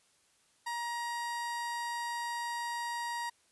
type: tone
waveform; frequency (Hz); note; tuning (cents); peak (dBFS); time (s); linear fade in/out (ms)
30% pulse; 946; A#5; +25; -32; 0.66-3.3; 10
effects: white hiss -69 dBFS RMS until 3.51 s + resampled to 24000 Hz